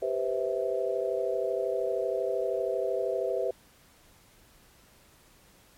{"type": "chord", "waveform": "sine", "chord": "C major seventh", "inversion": "second", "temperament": "just", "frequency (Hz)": [392.4, 490.5, 523.3, 654.1], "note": ["G4", "B4", "C5", "E5"], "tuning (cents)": [2, -12, 0, -14], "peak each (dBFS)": -32, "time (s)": [0.02, 3.51], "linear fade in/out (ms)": 5, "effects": ["pink hiss -59 dBFS RMS until 5.77 s", "MP3 64 kbps"]}